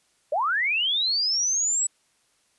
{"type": "linear sweep", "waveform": "sine", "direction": "up", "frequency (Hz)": [540, 7902], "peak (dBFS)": -21, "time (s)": [0.32, 1.87], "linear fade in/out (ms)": 5, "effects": ["white hiss -66 dBFS RMS until 2.58 s", "resampled to 24000 Hz"]}